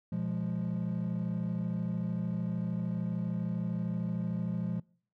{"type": "chord", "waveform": "triangle", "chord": "F diminished", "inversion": "second", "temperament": "equal with one note detuned", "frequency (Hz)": [121.07, 174.61, 207.7], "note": ["Cb3", "F3", "Ab3"], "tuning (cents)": [-34, 0, 0], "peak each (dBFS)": [-35, -30, -34], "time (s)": [0.12, 4.8], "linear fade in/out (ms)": 5, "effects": ["noise-tail reverb RT60 0.5 s tail -25 dB re dry", "tanh soft clip ceiling -23 dBFS"]}